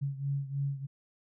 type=beating tone pair; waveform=sine; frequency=138.59 / 141.79 Hz; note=C#3 / C#3; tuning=0 / +40 cents; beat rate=3.2 Hz; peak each=-32 / -36 dBFS; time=0.01-0.87 s; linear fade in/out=20 ms; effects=none